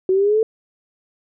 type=exponential sweep; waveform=sine; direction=up; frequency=370 to 448.7 Hz; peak=-13 dBFS; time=0.09-0.43 s; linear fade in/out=2 ms; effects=none

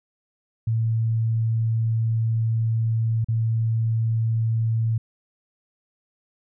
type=tone with dropouts; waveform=sine; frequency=113 Hz; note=A2; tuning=47 cents sharp; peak=-19 dBFS; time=0.67-4.98 s; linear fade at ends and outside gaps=5 ms; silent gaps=3.245-3.285 s; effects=none

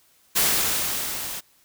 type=noise with level ramp; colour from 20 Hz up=white; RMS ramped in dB=-19 to -33 dBFS; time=0.35-1.41 s; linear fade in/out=20 ms; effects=white hiss -60 dBFS RMS until 1.64 s

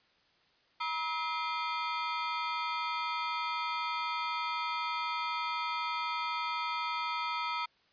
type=ring-modulated tone; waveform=sawtooth; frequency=1124 Hz; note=C#6; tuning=24 cents sharp; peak=-25 dBFS; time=0.8-7.66 s; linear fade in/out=10 ms; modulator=166 Hz; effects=white hiss -68 dBFS RMS until 7.92 s + resampled to 11025 Hz

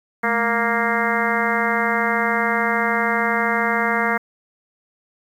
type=harmonic tone with a mistuned harmonic; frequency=233.1 Hz; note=A#3; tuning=in tune; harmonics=1 / 2 / 3 / 4 / 5 / 6 / 7 / 8 / 9; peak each=-26 / -26 / -26 / -26 / -26 / -26 / -26 / -26 / -26 dBFS; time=0.23-4.18 s; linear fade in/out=10 ms; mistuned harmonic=1; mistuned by=-130 cents; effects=8-bit

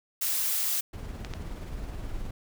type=noise; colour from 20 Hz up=blue; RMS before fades=-28 dBFS; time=0.21-0.81 s; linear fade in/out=10 ms
type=noise with tremolo; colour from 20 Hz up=brown; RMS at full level=-35 dBFS; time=0.93-2.31 s; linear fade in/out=5 ms; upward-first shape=sine; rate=19 Hz; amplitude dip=30%
type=clicks; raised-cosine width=0.2 ms; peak=-20 dBFS; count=2; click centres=1.248 / 1.337 s
effects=none

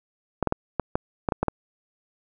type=clicks; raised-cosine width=1 ms; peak=-8 dBFS; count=9; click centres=0.427 / 0.473 / 0.524 / 0.797 / 0.955 / 1.288 / 1.322 / 1.43 / 1.483 s; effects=none

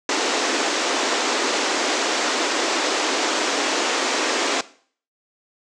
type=band-pass noise; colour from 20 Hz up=pink; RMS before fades=-22 dBFS; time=0.09-4.61 s; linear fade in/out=2 ms; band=270 to 7500 Hz; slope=48 dB/octave; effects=noise-tail reverb RT60 0.5 s tail -18 dB re dry

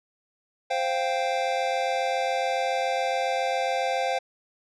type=chord; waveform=square; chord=C suspended fourth; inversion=none; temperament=just; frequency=523.3 / 697.7 / 784.9 Hz; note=C5 / F5 / G5; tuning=0 / -2 / +2 cents; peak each=-29 dBFS; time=0.7-4.19 s; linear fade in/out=10 ms; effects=low-pass 5000 Hz 12 dB/octave

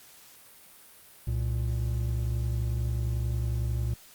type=tone pair together; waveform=triangle; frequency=65.45 / 116.54 Hz; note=C2 / A#2; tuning=+1 / 0 cents; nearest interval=minor seventh; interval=999 cents; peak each=-27 dBFS; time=1.27-3.94 s; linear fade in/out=5 ms; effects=white hiss -53 dBFS RMS until 4.14 s + Opus 48 kbps

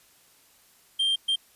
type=tone bursts at uneven times; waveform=triangle; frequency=3175 Hz; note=G7; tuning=21 cents sharp; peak=-20 dBFS; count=2; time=0.99-1.16 / 1.28-1.36 s; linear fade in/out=10 ms; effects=white hiss -59 dBFS RMS until 1.55 s + resampled to 32000 Hz

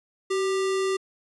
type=tone with sample-and-hold; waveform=sine; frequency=382.2 Hz; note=G4; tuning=44 cents flat; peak=-22 dBFS; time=0.3-0.97 s; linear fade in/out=10 ms; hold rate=1575 Hz; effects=resampled to 22050 Hz

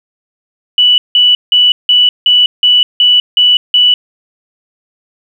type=tone bursts; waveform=sine; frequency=2960 Hz; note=F#7; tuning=in tune; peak=-4 dBFS; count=9; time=0.78-3.94 s; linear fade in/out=2 ms; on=200 ms; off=170 ms; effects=7-bit

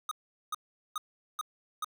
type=tone bursts; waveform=square; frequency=1244.5 Hz; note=D#6; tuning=in tune; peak=-32 dBFS; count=5; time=0.09-1.845 s; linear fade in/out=2 ms; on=23 ms; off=410 ms; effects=none

